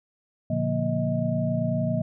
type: tone cluster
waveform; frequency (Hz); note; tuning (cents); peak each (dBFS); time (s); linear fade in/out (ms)
sine; 118.6 / 146.3 / 176.7 / 234.4 / 630; A#2 / D3 / F3 / A#3 / D#5; +30 / -6 / +21 / +10 / +21; -29; 0.5-2.02; 5
effects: none